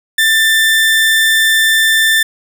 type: tone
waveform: 30% pulse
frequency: 1779 Hz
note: A6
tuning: 19 cents sharp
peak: -6 dBFS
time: 0.18-2.23 s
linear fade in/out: 5 ms
effects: none